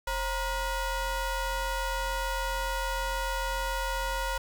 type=ring-modulated tone; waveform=25% pulse; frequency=492.4 Hz; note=B4; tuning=5 cents flat; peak=-22 dBFS; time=0.07-4.38 s; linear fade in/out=5 ms; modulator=449 Hz; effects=none